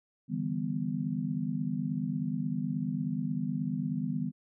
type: chord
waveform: sine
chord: E minor seventh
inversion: third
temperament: just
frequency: 148.33 / 164.81 / 197.78 / 247.2 Hz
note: D3 / E3 / G3 / B3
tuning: +18 / 0 / +16 / +2 cents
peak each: -36 / -36 / -35 / -34 dBFS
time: 0.28-4.32 s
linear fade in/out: 50 ms
effects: none